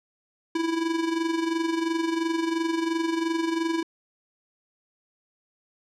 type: tone with amplitude modulation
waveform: square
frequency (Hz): 329.6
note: E4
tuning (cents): 0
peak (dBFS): -22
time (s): 0.55-3.83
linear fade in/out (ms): 5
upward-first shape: sine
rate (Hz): 22.9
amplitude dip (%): 60
effects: low-pass 6000 Hz 12 dB/octave